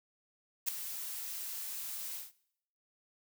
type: noise with ADSR envelope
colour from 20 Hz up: blue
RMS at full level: -29 dBFS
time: 0.66-2.32 s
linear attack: 25 ms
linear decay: 4 ms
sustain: -12 dB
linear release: 170 ms
effects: noise-tail reverb RT60 0.7 s tail -20 dB re dry